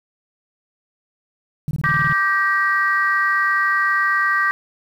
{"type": "tone bursts", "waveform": "sine", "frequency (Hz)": 149.6, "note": "D3", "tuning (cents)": 32, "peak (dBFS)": -19, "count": 9, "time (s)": [1.68, 2.126], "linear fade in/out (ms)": 0, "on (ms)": 30, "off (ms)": 22}
{"type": "chord", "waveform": "sine", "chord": "G minor", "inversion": "second", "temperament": "equal with one note detuned", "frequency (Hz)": [1174.7, 1568, 1902.7], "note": ["D6", "G6", "Bb6"], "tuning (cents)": [0, 0, 35], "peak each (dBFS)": -19, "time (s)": [1.84, 4.51], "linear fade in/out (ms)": 0}
{"effects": ["tanh soft clip ceiling -7 dBFS", "8-bit"]}